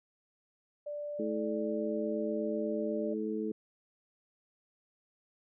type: tone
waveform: sine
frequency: 587.3 Hz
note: D5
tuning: in tune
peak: -36 dBFS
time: 0.86-3.14 s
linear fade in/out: 10 ms
type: harmonic tone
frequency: 108.1 Hz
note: A2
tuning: 30 cents flat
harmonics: 2 / 3 / 4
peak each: -36 / -37 / -36 dBFS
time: 1.19-3.52 s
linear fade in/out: 5 ms
effects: none